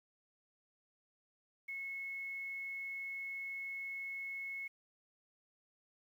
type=tone; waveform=sine; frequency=2187 Hz; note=C#7; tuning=24 cents flat; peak=-40 dBFS; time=1.68-4.68 s; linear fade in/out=10 ms; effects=11-bit